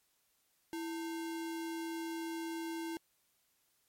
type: tone with sample-and-hold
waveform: sine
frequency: 329.6 Hz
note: E4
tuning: in tune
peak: -37 dBFS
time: 0.73-2.97 s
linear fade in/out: 0 ms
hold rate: 1225 Hz
effects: white hiss -75 dBFS RMS until 3.88 s + MP3 64 kbps